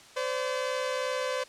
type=tone pair together; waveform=sawtooth; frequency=512.3 / 575 Hz; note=C5 / D5; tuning=-37 / -37 cents; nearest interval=major second; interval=200 cents; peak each=-26 / -30 dBFS; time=0.16-1.44 s; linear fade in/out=10 ms; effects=white hiss -52 dBFS RMS until 1.48 s + low-pass 7000 Hz 12 dB/octave